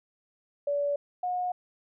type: tone pair in turn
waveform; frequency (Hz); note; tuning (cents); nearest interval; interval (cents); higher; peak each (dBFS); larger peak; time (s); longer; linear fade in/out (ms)
sine; 574 / 723.2; D5 / F#5; -40 / -40; major third; 400; second; -25 / -27; first; 0.67-0.96 / 1.23-1.52; neither; 5
effects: none